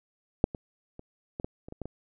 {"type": "clicks", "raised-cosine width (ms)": 2, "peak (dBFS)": [-6, -23, -29, -21, -19, -29, -27, -22, -24], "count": 9, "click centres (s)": [0.441, 0.548, 0.994, 1.399, 1.445, 1.685, 1.724, 1.817, 1.856], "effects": []}